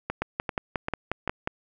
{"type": "two click trains", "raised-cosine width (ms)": 0.5, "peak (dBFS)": [-13, -11], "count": [4, 8], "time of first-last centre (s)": [[0.1, 1.276], [0.22, 1.474]], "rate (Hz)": [2.55, 5.58], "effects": []}